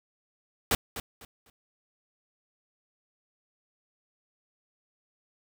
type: noise with echo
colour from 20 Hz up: pink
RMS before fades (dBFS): -24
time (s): 0.71-0.75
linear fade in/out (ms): 2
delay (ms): 250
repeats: 3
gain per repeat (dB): -12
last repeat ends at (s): 1.5
effects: none

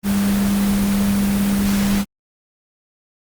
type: tone in noise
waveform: sine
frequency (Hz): 200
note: G3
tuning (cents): +35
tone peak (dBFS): -15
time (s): 0.03-2.05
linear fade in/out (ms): 50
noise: pink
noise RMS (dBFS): -25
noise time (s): 0.03-2.05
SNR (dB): +7
effects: Opus 24 kbps

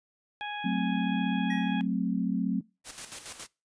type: harmonic tone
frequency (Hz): 830.6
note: G#5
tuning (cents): 0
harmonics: 1 / 2 / 3 / 4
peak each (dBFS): -36 / -39 / -41 / -42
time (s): 0.41-1.81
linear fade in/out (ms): 0
type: chord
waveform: sine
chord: F# diminished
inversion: none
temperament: equal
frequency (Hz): 185 / 220 / 261.6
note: F#3 / A3 / C4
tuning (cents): 0 / 0 / 0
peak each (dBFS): -29 / -31 / -31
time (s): 0.64-2.61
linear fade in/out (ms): 10
type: tone with exponential decay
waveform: triangle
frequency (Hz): 1900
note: A#6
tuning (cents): +33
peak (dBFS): -31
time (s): 1.5-1.84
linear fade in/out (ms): 5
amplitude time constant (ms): 72
type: noise with tremolo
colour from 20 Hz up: white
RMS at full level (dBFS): -39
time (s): 2.84-3.48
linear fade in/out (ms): 50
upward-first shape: square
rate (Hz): 7.2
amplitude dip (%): 60
effects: noise-tail reverb RT60 0.3 s tail -25 dB re dry + resampled to 22050 Hz

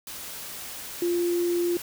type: tone in noise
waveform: sine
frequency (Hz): 348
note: F4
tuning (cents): -6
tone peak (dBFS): -22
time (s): 1.02-1.77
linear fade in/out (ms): 2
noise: white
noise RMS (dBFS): -38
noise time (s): 0.07-1.82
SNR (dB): +13
effects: none

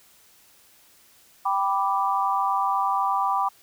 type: chord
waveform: sine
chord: G major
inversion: none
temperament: equal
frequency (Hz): 784 / 987.8 / 1174.7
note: G5 / B5 / D6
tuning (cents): 0 / 0 / 0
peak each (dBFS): -25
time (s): 1.45-3.49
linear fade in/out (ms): 10
effects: white hiss -56 dBFS RMS until 3.62 s

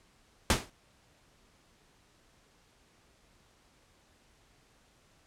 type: noise with exponential decay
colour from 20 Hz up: pink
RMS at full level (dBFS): -20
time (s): 0.5-0.7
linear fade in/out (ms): 2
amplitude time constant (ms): 42
effects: pink hiss -65 dBFS RMS until 5.26 s + low-pass 9000 Hz 12 dB/octave

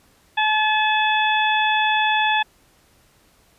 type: harmonic tone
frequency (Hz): 860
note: A5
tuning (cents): -40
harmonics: 1 / 2 / 3 / 4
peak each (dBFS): -19 / -22 / -24 / -25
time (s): 0.37-2.43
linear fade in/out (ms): 10
effects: pink hiss -57 dBFS RMS until 3.58 s + resampled to 32000 Hz

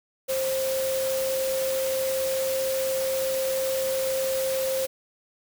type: tone in noise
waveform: sine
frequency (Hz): 529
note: C5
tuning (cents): +19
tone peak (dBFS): -24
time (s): 0.28-4.87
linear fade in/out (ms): 20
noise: white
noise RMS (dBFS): -33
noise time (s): 0.28-4.87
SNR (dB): +6
effects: none

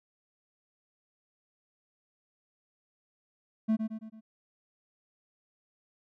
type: tone with echo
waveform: triangle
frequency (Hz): 220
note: A3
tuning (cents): 0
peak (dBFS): -21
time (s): 3.68-3.77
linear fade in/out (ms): 20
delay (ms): 110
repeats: 4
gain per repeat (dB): -6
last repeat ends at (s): 4.21
effects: none

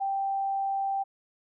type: tone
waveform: sine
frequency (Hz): 784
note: G5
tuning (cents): 0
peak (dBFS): -26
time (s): 0-1.04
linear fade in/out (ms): 20
effects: none

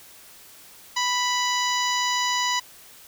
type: harmonic tone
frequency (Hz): 987.8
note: B5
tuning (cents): 0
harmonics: 1 / 2 / 3 / 4 / 5 / 6 / 7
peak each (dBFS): -25 / -28 / -30 / -31 / -32 / -33 / -33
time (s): 0.96-2.6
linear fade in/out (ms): 10
effects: white hiss -48 dBFS RMS until 3.07 s

